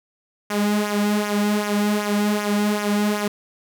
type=tone with flanger; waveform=sawtooth; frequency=207.5 Hz; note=G#3; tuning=1 cent flat; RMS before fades=-21 dBFS; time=0.5-3.28 s; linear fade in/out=5 ms; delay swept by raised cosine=0.23 to 3.13 ms; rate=2.6 Hz; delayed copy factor=-0.65; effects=none